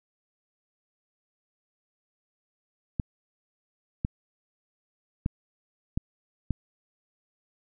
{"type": "clicks", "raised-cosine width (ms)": 5, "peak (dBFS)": -14, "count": 5, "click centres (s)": [2.998, 4.049, 5.261, 5.975, 6.507], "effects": []}